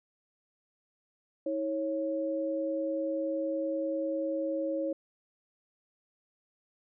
sine tone pair together, 320 / 549.6 Hz, D#4 / C#5, +49 / -15 cents, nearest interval major sixth, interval 936 cents, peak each -33 / -31 dBFS, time 1.46-4.93 s, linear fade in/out 5 ms, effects none

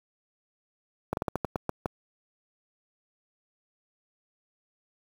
slowing click train, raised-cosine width 1 ms, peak -13 dBFS, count 9, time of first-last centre 1.13-1.858 s, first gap 41 ms, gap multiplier 1.22, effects high-pass 60 Hz 12 dB/octave + 7-bit

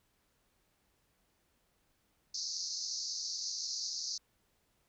pink band-pass noise, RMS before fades -39 dBFS, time 2.34-4.18 s, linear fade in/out 5 ms, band 4300 to 6400 Hz, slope 96 dB/octave, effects pink hiss -75 dBFS RMS until 4.88 s

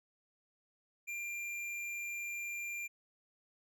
sine tone with hard clipping, 2384 Hz, D7, 25 cents sharp, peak -40 dBFS, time 1.07-2.88 s, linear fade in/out 20 ms, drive 11 dB, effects none

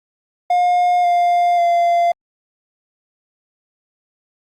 triangle tone with pitch steps, 713 / 701.6 / 690.3 Hz, F5 / F5 / F5, +36 / +8 / -20 cents, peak -10 dBFS, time 0.5-2.12 s, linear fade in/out 5 ms, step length 540 ms, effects Opus 32 kbps

